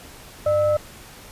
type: tone with frequency modulation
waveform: sine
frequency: 602 Hz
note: D5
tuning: 43 cents sharp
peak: -16 dBFS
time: 0.46-0.77 s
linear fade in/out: 5 ms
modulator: 700 Hz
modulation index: 0.39
effects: pink hiss -43 dBFS RMS until 1.31 s + resampled to 32000 Hz